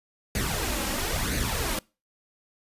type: noise with flanger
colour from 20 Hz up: pink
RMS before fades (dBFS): -28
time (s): 0.35-1.79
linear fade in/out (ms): 2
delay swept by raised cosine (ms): 0.46 to 3.76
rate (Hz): 1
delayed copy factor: +0.65
effects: noise-tail reverb RT60 0.3 s tail -25 dB re dry + resampled to 32000 Hz